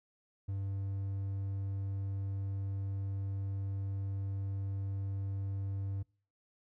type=tone; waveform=triangle; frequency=98 Hz; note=G2; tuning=in tune; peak=-32 dBFS; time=0.48-6.03 s; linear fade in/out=10 ms; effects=noise-tail reverb RT60 0.4 s tail -25 dB re dry